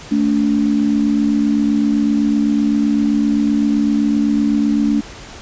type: tone pair together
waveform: sine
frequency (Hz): 220 / 287.8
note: A3 / D4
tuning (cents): 0 / -35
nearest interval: perfect fourth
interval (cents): 465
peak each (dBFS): -15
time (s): 0.11-5.01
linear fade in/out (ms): 10
effects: pink hiss -35 dBFS RMS until 5.41 s + resampled to 16000 Hz